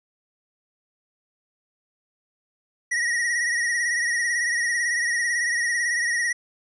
square tone with vibrato, 1900 Hz, A#6, 33 cents sharp, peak -22 dBFS, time 2.91-6.33 s, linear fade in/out 10 ms, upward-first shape triangle, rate 18 Hz, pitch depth 67 cents each way, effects resampled to 24000 Hz

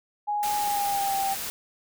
sine tone with pitch glide, 830.6 to 784.9 Hz, G#5 to G5, 0 to +2 cents, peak -24 dBFS, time 0.27-1.35 s, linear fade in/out 20 ms, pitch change -98 cents, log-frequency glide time 0.56-1.17 s
white noise, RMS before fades -33 dBFS, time 0.43-1.5 s, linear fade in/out 0 ms
effects none

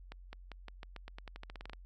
accelerating click train, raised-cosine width 0.3 ms, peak -30 dBFS, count 17, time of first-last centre 0.12-1.733 s, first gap 210 ms, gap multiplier 0.89, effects added 45 Hz sine -50 dBFS peak until 1.85 s + AAC 48 kbps

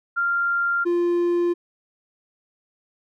sine / triangle tone pair in turn, 1391 / 347.8 Hz, F6 / F4, -7 / -7 cents, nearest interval 2 octaves, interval 2400 cents, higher first, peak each -19 / -16 dBFS, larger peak second, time 0.16-0.85 / 0.85-1.54 s, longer neither, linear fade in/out 20 ms, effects none

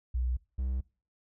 sine / triangle tone pair in turn, 61.74 / 64.28 Hz, B1 / C2, 0 / -30 cents, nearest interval minor second, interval 70 cents, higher second, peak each -27 dBFS, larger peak neither, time 0.14-0.37 / 0.58-0.81 s, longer neither, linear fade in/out 10 ms, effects noise-tail reverb RT60 0.4 s tail -24 dB re dry

